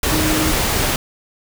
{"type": "tone in noise", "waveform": "sine", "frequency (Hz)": 311.1, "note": "D#4", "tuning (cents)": 0, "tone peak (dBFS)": -19, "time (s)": [0.12, 0.52], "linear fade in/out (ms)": 2, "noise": "pink", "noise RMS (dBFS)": -18, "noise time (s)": [0.03, 0.96], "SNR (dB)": -4, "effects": []}